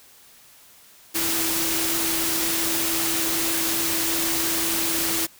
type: tone in noise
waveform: sine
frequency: 329.6 Hz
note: E4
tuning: in tune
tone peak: -30 dBFS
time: 1.14-5.27 s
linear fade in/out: 20 ms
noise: white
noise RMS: -24 dBFS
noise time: 1.14-5.27 s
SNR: -9 dB
effects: white hiss -51 dBFS RMS until 5.39 s